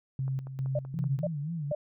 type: tone with tremolo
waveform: sine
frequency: 133.3 Hz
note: C3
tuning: 33 cents sharp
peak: -28 dBFS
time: 0.19-1.27 s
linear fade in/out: 2 ms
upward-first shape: square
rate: 2.5 Hz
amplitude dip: 65%
type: click train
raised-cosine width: 1 ms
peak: -34 dBFS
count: 5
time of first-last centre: 0.28-1.04 s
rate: 5.26 Hz
type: tone bursts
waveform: sine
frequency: 597 Hz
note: D5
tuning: 28 cents sharp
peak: -27 dBFS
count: 3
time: 0.75-1.75 s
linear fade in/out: 5 ms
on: 40 ms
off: 440 ms
type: tone with vibrato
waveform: sine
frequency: 155.56 Hz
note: D#3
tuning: in tune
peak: -31 dBFS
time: 0.94-1.72 s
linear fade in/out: 2 ms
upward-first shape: sine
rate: 3.8 Hz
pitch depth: 160 cents each way
effects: none